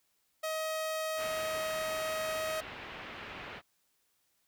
sawtooth tone, 632 Hz, D#5, 27 cents sharp, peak -29 dBFS, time 0.43-2.61 s, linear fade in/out 10 ms
white low-pass noise, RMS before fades -45 dBFS, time 1.16-3.62 s, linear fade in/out 50 ms, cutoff 2800 Hz, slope 24 dB/octave
effects white hiss -75 dBFS RMS until 4.47 s

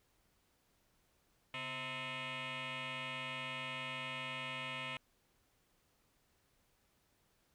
sine tone with frequency modulation, 136.9 Hz, C#3, 21 cents flat, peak -38 dBFS, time 1.54-4.97 s, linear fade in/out 2 ms, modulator 389 Hz, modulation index 7.7, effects tanh soft clip ceiling -38 dBFS + pink hiss -75 dBFS RMS until 7.54 s

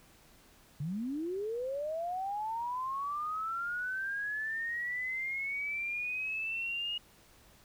sine linear sweep, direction up, 135.5 to 2874 Hz, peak -33 dBFS, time 0.8-6.98 s, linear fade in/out 5 ms, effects pink hiss -61 dBFS RMS until 7.64 s

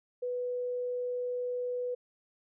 sine tone, 493.9 Hz, B4, in tune, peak -31 dBFS, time 0.22-1.95 s, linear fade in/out 10 ms, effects none

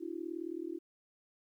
sine tone with amplitude modulation, 335 Hz, E4, 28 cents sharp, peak -33 dBFS, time 0-0.79 s, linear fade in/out 20 ms, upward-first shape sine, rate 38.8 Hz, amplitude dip 100%, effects 12-bit

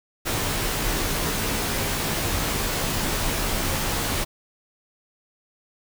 pink noise with comb filter, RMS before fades -25 dBFS, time 0.25-4.25 s, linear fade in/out 20 ms, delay 16 ms, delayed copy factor -0.6, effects none

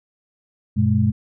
sine tone cluster, 96.4 / 121 / 210.8 Hz, G2 / B2 / G#3, -28 / -35 / +26 cents, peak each -19 dBFS, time 0.76-1.12 s, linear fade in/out 20 ms, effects none

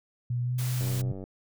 sine tone with pitch glide, 121.8 to 125.44 Hz, B2 to B2, -24 to +27 cents, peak -26 dBFS, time 0.3-1.12 s, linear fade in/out 5 ms, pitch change +51 cents, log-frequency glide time 0.42-0.55 s
white noise, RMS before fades -39 dBFS, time 0.58-1.02 s, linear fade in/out 10 ms
click train, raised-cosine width 2 ms, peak -27 dBFS, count 42, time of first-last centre 0.81-1.239 s, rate 95.5 Hz
effects none

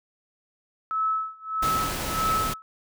sine tone with tremolo, 1300 Hz, E6, 24 cents flat, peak -21 dBFS, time 0.91-2.62 s, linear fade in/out 0 ms, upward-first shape sine, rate 1.6 Hz, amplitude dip 95%
pink noise, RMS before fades -30 dBFS, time 1.62-2.54 s, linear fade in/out 10 ms
effects none

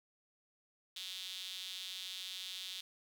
sawtooth tone with high-pass filter, 186.3 Hz, F#3, 12 cents sharp, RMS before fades -45 dBFS, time 0.96-2.81 s, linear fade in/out 5 ms, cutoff 3500 Hz, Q 4.6, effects none

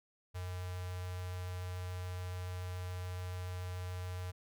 square tone with notch filter, 90.7 Hz, F#2, 34 cents flat, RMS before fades -41 dBFS, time 0.34-4.32 s, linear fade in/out 20 ms, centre 260 Hz, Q 0.98, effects none

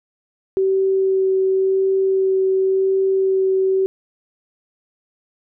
sine tone with vibrato, 382.5 Hz, G4, 42 cents flat, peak -14 dBFS, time 0.57-3.86 s, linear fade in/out 0 ms, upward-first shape sine, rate 0.92 Hz, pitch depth 9 cents each way, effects none

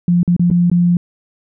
sine tone with dropouts, 174.8 Hz, F3, 2 cents sharp, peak -9 dBFS, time 0.08-0.97 s, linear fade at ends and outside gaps 2 ms, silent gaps 0.231-0.277 / 0.365-0.395 / 0.502-0.512 / 0.7-0.715 s, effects none

